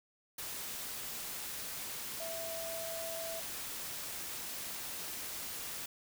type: tone in noise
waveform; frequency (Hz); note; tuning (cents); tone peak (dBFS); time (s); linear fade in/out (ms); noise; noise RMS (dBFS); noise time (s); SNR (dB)
sine; 659.3; E5; 0; -41; 2.2-3.4; 5; white; -42; 0.38-5.86; -2
effects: none